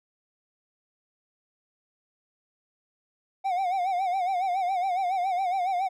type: tone with vibrato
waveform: triangle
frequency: 742 Hz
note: F#5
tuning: 5 cents sharp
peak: -22 dBFS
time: 3.44-5.89 s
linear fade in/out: 20 ms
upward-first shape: sine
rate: 7.2 Hz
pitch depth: 100 cents each way
effects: none